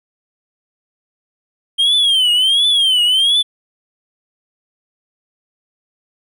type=tone with vibrato; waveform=triangle; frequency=3172 Hz; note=G7; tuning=20 cents sharp; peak=-9 dBFS; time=1.78-3.43 s; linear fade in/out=20 ms; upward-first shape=triangle; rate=1.4 Hz; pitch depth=180 cents each way; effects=none